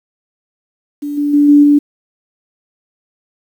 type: tone with level steps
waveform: sine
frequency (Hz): 290.6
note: D4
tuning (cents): -18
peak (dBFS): -18 / -12 / -6 / -3 / -5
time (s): 1.02-1.79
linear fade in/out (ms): 10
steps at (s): 1.17 / 1.33 / 1.48 / 1.63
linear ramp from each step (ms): 10
effects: 7-bit